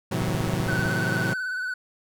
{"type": "chord", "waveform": "sawtooth", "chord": "F# half-diminished seventh", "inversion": "first", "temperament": "equal with one note detuned", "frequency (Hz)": [110, 130.81, 161.33, 185], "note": ["A2", "C3", "E3", "F#3"], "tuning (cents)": [0, 0, -37, 0], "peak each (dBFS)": -26, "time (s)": [0.11, 1.34], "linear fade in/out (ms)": 10}
{"type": "click train", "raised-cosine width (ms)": 5, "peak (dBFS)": -20, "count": 11, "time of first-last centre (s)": [0.22, 0.857], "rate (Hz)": 15.7}
{"type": "tone with vibrato", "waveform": "triangle", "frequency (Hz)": 1500, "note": "F#6", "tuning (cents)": 23, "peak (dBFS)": -25, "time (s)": [0.68, 1.74], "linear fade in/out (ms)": 5, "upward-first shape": "sine", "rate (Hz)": 18, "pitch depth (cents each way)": 40}
{"effects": []}